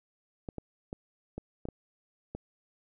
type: clicks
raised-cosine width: 2 ms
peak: -24 dBFS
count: 7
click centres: 0.488 / 0.583 / 0.929 / 1.38 / 1.654 / 1.687 / 2.35 s
effects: none